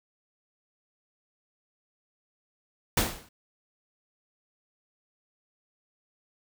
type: noise with exponential decay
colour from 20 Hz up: pink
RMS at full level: -20 dBFS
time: 2.97-3.29 s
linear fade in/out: 5 ms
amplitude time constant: 69 ms
effects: none